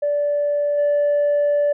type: tone with level steps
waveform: sine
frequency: 582 Hz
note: D5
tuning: 16 cents flat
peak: -16 / -13 dBFS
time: 0.02-1.73 s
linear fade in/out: 10 ms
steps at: 0.77 s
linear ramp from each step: 20 ms
effects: tanh soft clip ceiling -13 dBFS